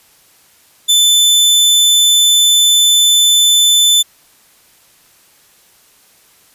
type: tone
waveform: sawtooth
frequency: 3520 Hz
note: A7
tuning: in tune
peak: -4 dBFS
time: 0.88-4.03 s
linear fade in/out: 20 ms
effects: white hiss -49 dBFS RMS until 6.54 s + resampled to 32000 Hz